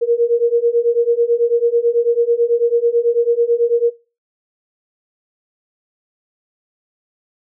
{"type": "beating tone pair", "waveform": "sine", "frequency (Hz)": [466.2, 475.3], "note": ["A#4", "A#4"], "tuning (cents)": [0, 34], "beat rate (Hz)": 9.1, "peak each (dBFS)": -15, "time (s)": [0.01, 3.91], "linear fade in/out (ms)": 20, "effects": ["noise-tail reverb RT60 0.3 s tail -20 dB re dry"]}